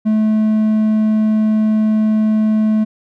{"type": "tone", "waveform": "triangle", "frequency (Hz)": 216.3, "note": "A3", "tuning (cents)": -29, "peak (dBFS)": -9, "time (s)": [0.05, 2.85], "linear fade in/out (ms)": 20, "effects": []}